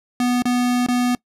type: tone with dropouts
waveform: square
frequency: 246.2 Hz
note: B3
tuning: 5 cents flat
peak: -17 dBFS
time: 0.2-1.15 s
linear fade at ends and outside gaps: 2 ms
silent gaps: 0.422-0.454 / 0.864-0.885 s
effects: noise-tail reverb RT60 0.1 s tail -23 dB re dry + low-pass 12000 Hz 12 dB/octave